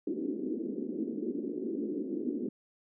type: band-pass noise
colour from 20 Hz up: white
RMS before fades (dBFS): -35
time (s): 0.07-2.49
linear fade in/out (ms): 5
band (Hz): 220 to 390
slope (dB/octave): 48
effects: none